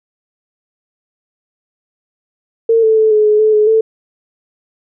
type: tone with pitch steps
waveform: sine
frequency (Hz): 455.1 / 440.7 / 437.2 / 426.2 / 423.6 / 432.8 / 424.4 / 442.8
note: A#4 / A4 / A4 / G#4 / G#4 / A4 / G#4 / A4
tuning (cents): -42 / +3 / -11 / +45 / +34 / -29 / +38 / +11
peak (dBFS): -7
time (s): 2.69-3.81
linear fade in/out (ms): 5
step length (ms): 140
effects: none